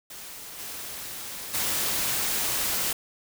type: noise with level steps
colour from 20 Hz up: white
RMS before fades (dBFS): -41 / -37 / -27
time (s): 0.1-2.93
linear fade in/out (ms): 5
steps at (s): 0.58 / 1.53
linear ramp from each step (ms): 20
effects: none